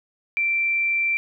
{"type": "tone", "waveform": "sine", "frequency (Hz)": 2349, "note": "D7", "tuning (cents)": 0, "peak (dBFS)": -19, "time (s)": [0.37, 1.17], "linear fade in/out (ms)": 0, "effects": []}